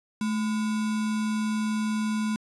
sine tone with sample-and-hold, 215.8 Hz, A3, 33 cents flat, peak -24 dBFS, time 0.21-2.36 s, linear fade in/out 2 ms, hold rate 1225 Hz, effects resampled to 24000 Hz

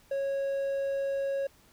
triangle tone, 550 Hz, C#5, 14 cents flat, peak -26 dBFS, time 0.11-1.47 s, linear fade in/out 5 ms, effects pink hiss -61 dBFS RMS until 1.72 s

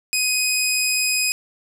15% pulse tone, 2507 Hz, D#7, 12 cents sharp, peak -11 dBFS, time 0.13-1.32 s, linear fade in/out 0 ms, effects none

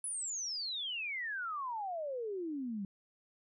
sine exponential sweep, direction down, 10340 to 190 Hz, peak -36 dBFS, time 0.04-2.85 s, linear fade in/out 2 ms, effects none

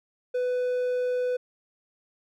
triangle tone, 498.2 Hz, B4, 15 cents sharp, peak -22 dBFS, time 0.34-1.37 s, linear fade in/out 10 ms, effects none

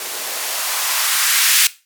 violet noise with band-pass filter sweep, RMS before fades -18 dBFS, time 0-1.67 s, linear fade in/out 2 ms, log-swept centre 360 to 2100 Hz, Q 1.2, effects noise-tail reverb RT60 0.3 s tail -18 dB re dry

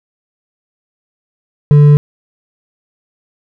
triangle tone with hard clipping, 146.5 Hz, D3, 4 cents flat, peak -4 dBFS, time 1.71-1.97 s, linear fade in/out 0 ms, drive 8 dB, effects none

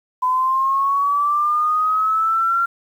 sine linear sweep, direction up, 1005 to 1380 Hz, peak -15 dBFS, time 0.22-2.66 s, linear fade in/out 10 ms, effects 8-bit

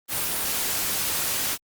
white noise, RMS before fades -26 dBFS, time 0.08-1.58 s, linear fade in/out 50 ms, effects Opus 32 kbps

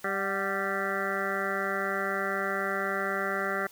harmonic tone with a mistuned harmonic, 196 Hz, G3, in tune, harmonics 1 / 2 / 3 / 4 / 6 / 7 / 8 / 9 / 10, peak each -39 / -35 / -36 / -38 / -38 / -34 / -37 / -37 / -36 dBFS, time 0.04-3.67 s, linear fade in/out 5 ms, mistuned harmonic 4, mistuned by -61 cents, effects white hiss -54 dBFS RMS until 3.71 s

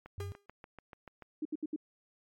click train, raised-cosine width 0.5 ms, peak -33 dBFS, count 9, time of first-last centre 0.06-1.223 s, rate 6.88 Hz
sine tone, 94.2 Hz, F#2, 32 cents sharp, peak -38 dBFS, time 0.18-0.32 s, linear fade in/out 0 ms
45% pulse tone with exponential decay, 404.6 Hz, G#4, 45 cents flat, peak -38 dBFS, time 0.2-0.46 s, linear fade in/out 2 ms, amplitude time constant 55 ms
sine tone bursts, 306.6 Hz, D#4, 25 cents flat, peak -32 dBFS, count 4, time 1.42-1.762 s, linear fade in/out 5 ms, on 33 ms, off 70 ms
effects MP3 64 kbps

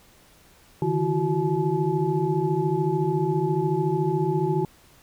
sine tone cluster, 145 / 159.1 / 341.3 / 374.4 / 858 Hz, D3 / D#3 / F4 / F#4 / A5, -22 / +39 / -40 / +20 / -44 cents, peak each -28 / -26 / -29 / -25 / -30 dBFS, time 0.82-4.65 s, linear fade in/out 2 ms, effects pink hiss -55 dBFS RMS until 5.02 s

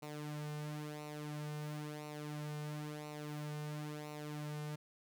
sawtooth tone with flanger, 149.9 Hz, D3, 36 cents sharp, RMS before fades -44 dBFS, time 0.02-4.76 s, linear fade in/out 10 ms, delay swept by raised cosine 0.6 to 3.1 ms, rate 0.98 Hz, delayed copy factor -0.65, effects none

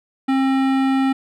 sine tone with hard clipping, 267.3 Hz, C4, 37 cents sharp, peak -17 dBFS, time 0.28-1.13 s, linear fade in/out 10 ms, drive 17 dB, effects none

